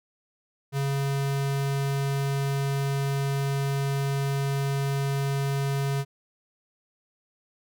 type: tone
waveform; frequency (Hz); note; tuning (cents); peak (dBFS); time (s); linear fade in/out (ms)
square; 138.59; C#3; 0; -25; 0.72-6.05; 50
effects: none